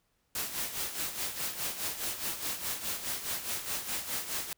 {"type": "noise with tremolo", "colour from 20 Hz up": "white", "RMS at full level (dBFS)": -33, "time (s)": [0.35, 4.53], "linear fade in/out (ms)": 2, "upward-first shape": "sine", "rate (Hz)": 4.8, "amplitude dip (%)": 65, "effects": ["pink hiss -75 dBFS RMS until 4.57 s"]}